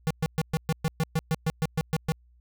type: tone bursts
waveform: square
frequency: 159.9 Hz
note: D#3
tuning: 48 cents sharp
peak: -23 dBFS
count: 14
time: 0.07-2.12 s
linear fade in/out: 0 ms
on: 35 ms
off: 120 ms
effects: added 60 Hz sine -56 dBFS peak until 2.4 s